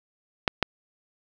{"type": "clicks", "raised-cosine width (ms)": 0.3, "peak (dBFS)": -4, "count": 2, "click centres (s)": [0.478, 0.627], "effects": []}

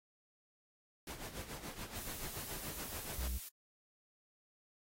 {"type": "noise with tremolo", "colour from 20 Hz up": "pink", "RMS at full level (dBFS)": -45, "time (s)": [1.07, 3.28], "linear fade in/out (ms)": 2, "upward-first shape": "sine", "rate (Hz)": 7, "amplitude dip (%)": 65}
{"type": "noise", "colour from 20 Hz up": "blue", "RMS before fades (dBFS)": -47, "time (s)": [1.95, 3.49], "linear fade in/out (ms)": 10}
{"type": "tone", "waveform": "triangle", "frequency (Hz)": 62, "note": "B1", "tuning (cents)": 7, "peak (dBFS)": -34, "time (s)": [3.18, 3.38], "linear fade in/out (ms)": 5}
{"effects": ["AAC 48 kbps"]}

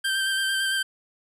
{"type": "tone with vibrato", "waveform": "25% pulse", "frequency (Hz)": 1568, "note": "G6", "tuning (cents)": 0, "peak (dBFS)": -19, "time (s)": [0.04, 0.83], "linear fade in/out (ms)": 10, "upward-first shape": "square", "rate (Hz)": 8.9, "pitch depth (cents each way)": 15, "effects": ["resampled to 32000 Hz", "10-bit"]}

